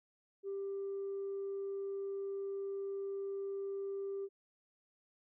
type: tone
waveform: sine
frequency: 394.1 Hz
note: G4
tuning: 9 cents sharp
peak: -36 dBFS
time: 0.43-4.29 s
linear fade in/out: 50 ms
effects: tanh soft clip ceiling -34 dBFS